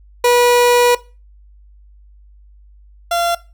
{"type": "tone pair in turn", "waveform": "30% pulse", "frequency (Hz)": [485.9, 687.2], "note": ["B4", "F5"], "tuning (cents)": [-28, -28], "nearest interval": "tritone", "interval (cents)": 600, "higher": "second", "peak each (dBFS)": [-7, -12], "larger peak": "first", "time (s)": [[0.24, 0.95], [3.11, 3.35]], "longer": "first", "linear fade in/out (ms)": 5, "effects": ["noise-tail reverb RT60 0.3 s tail -19 dB re dry", "added 50 Hz sine -42 dBFS peak until 3.53 s"]}